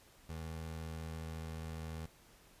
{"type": "tone", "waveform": "25% pulse", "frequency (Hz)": 80.5, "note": "E2", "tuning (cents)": -41, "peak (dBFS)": -38, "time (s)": [0.29, 2.06], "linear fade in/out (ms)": 5, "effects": ["pink hiss -63 dBFS RMS until 2.6 s", "resampled to 32000 Hz"]}